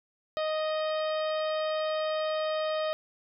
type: harmonic tone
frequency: 622.3 Hz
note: D#5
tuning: in tune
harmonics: 1 / 2 / 3 / 4 / 5 / 6 / 7 / 8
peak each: -28 / -36 / -42 / -46 / -43 / -44 / -50 / -50 dBFS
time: 0.37-2.93 s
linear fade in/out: 0 ms
effects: none